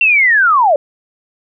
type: linear sweep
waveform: sine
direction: down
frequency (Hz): 2745 to 545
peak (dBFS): -7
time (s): 0.01-0.76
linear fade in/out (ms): 2
effects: none